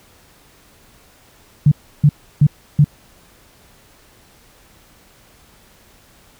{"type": "tone bursts", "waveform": "sine", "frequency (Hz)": 146.83, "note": "D3", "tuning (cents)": 0, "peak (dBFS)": -6, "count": 4, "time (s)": [1.66, 2.844], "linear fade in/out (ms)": 5, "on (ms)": 56, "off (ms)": 320, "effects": ["pink hiss -50 dBFS RMS until 6.39 s"]}